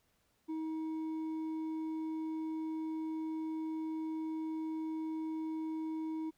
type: tone with hard clipping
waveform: sine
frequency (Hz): 317.4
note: D#4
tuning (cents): +35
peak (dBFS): -37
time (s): 0.48-6.31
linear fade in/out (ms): 20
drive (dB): 4
effects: pink hiss -75 dBFS RMS until 6.37 s